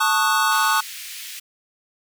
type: chord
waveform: square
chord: D# half-diminished seventh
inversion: second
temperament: equal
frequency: 880 / 1108.7 / 1244.5 / 1480 Hz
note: A5 / C#6 / D#6 / F#6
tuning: 0 / 0 / 0 / 0 cents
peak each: -23 dBFS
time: 0-0.81 s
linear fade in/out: 10 ms
type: high-pass noise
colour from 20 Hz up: pink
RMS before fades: -35 dBFS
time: 0.51-1.4 s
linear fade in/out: 10 ms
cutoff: 2100 Hz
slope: 24 dB/octave
effects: none